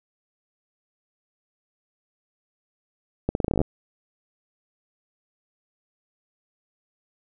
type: accelerating click train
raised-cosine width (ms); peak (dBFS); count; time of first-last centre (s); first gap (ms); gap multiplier
2; -9; 12; 3.29-3.615; 61; 0.84
effects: none